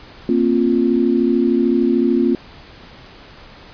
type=chord; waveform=sine; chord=Bb suspended second; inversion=none; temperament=equal with one note detuned; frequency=233.1 / 266.5 / 349.2 Hz; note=Bb3 / C4 / F4; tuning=0 / +32 / 0 cents; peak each=-17 dBFS; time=0.29-2.35 s; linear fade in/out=2 ms; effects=pink hiss -41 dBFS RMS until 3.73 s + resampled to 11025 Hz